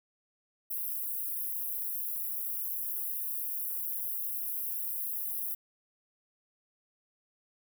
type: high-pass noise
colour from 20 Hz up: white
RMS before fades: -35 dBFS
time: 0.7-5.55 s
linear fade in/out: 10 ms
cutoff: 11000 Hz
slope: 48 dB/octave
effects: none